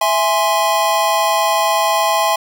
square chord, E augmented, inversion none, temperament equal, 659.3 / 830.6 / 1046.5 Hz, E5 / G#5 / B#5, 0 / 0 / 0 cents, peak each -19 / -18 / -18 dBFS, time 0.01-2.36 s, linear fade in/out 5 ms, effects none

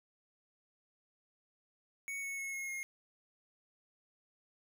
square tone with pitch steps, 2225 / 2205 / 2184 / 2164 / 2144 Hz, C#7 / C#7 / C#7 / C#7 / C7, +6 / -10 / -26 / -42 / +42 cents, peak -39 dBFS, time 2.08-2.83 s, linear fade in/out 0 ms, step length 150 ms, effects none

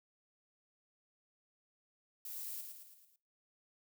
violet noise with echo, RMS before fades -45 dBFS, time 2.25-2.61 s, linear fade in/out 2 ms, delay 110 ms, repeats 5, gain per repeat -5 dB, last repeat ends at 3.16 s, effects noise-tail reverb RT60 0.3 s tail -19 dB re dry

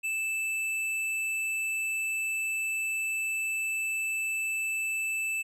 square tone, 2637 Hz, E7, in tune, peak -29 dBFS, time 0.03-5.43 s, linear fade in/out 20 ms, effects low-pass 12000 Hz 12 dB/octave

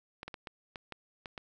clicks, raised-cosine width 0.3 ms, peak -25 dBFS, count 8, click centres 0.231 / 0.28 / 0.342 / 0.472 / 0.758 / 0.923 / 1.258 / 1.378 s, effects none

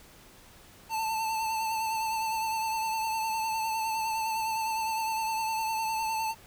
square tone with vibrato, 886 Hz, A5, 12 cents sharp, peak -29 dBFS, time 0.89-6.35 s, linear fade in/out 50 ms, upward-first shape triangle, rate 9.8 Hz, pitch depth 36 cents each way, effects pink hiss -54 dBFS RMS until 6.46 s

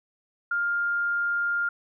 sine tone, 1404 Hz, F6, 9 cents sharp, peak -23 dBFS, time 0.51-1.69 s, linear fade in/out 5 ms, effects none

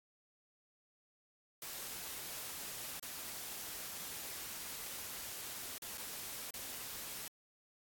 white noise with dropouts, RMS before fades -45 dBFS, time 1.62-7.28 s, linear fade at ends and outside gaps 2 ms, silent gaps 2.997-3.026 / 5.781-5.82 / 5.975-5.979 / 6.507-6.539 s, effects AAC 64 kbps

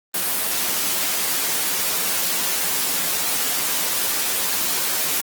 white noise with comb filter, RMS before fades -22 dBFS, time 0.14-5.21 s, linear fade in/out 5 ms, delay 11 ms, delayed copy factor +0.6, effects high-pass 150 Hz 12 dB/octave + Opus 24 kbps

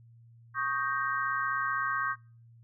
sine chord, Eb dominant seventh, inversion third, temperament equal, 1108.7 / 1244.5 / 1568 / 1864.7 Hz, Db6 / Eb6 / G6 / Bb6, 0 / 0 / 0 / 0 cents, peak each -32 / -35 / -32 / -38 dBFS, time 0.54-2.16 s, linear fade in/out 50 ms, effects noise-tail reverb RT60 0.4 s tail -25 dB re dry + added 116 Hz sine -53 dBFS peak until 2.63 s

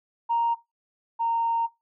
sine tone pair in turn, 932.3 / 922.7 Hz, A#5 / A#5, 0 / -18 cents, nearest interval unison, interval 18 cents, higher first, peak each -20 / -22 dBFS, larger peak first, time 0.29-0.55 / 1.19-1.67 s, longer second, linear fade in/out 20 ms, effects noise-tail reverb RT60 0.2 s tail -17 dB re dry + tanh soft clip ceiling -16 dBFS

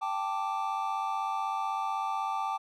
triangle chord, G suspended second, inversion none, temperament equal, 784 / 880 / 1174.7 Hz, G5 / A5 / D6, 0 / 0 / 0 cents, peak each -32 dBFS, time 0.01-2.58 s, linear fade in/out 20 ms, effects none

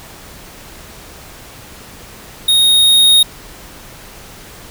square tone with level ramp, 3729 Hz, A#7, in tune, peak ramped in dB -9 to -6 dBFS, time 2.48-3.23 s, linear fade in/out 5 ms, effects pink hiss -36 dBFS RMS until 4.7 s

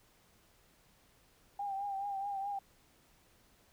sine tone with vibrato, 795 Hz, G5, 24 cents sharp, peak -35 dBFS, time 1.59-2.59 s, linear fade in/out 5 ms, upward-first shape triangle, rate 4.7 Hz, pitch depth 55 cents each way, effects pink hiss -67 dBFS RMS until 3.72 s

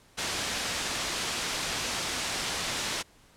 white low-pass noise, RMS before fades -32 dBFS, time 0.17-3.03 s, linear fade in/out 20 ms, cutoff 6000 Hz, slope 12 dB/octave, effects pink hiss -59 dBFS RMS until 3.36 s + low-pass 11000 Hz 12 dB/octave

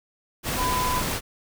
sine tone in noise, 1002 Hz, B5, 25 cents sharp, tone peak -24 dBFS, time 0.56-1.03 s, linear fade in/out 50 ms, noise pink, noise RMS -27 dBFS, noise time 0.43-1.21 s, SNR 0 dB, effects none

